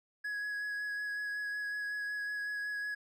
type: tone with vibrato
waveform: triangle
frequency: 1673 Hz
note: G#6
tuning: 12 cents sharp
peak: -33 dBFS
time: 0.24-2.95 s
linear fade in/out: 10 ms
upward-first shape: sine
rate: 5.4 Hz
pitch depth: 13 cents each way
effects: none